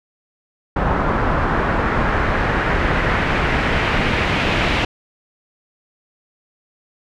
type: noise with low-pass filter sweep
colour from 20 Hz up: pink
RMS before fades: -18 dBFS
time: 0.76-4.85 s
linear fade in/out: 5 ms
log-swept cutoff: 1200 to 2800 Hz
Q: 1.6
effects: none